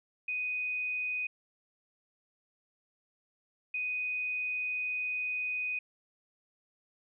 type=tone pair in turn; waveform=sine; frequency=2493 / 2493 Hz; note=D#7 / D#7; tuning=+3 / +3 cents; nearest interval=unison; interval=0 cents; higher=neither; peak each=-31 / -31 dBFS; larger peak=neither; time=0.28-1.27 / 3.74-5.79 s; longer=second; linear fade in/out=5 ms; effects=none